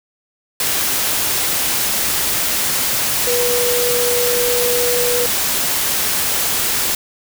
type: tone in noise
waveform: sine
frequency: 487 Hz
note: B4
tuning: 24 cents flat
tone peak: -17 dBFS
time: 3.27-5.26 s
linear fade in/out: 2 ms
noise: white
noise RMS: -18 dBFS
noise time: 0.6-6.95 s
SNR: -2 dB
effects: none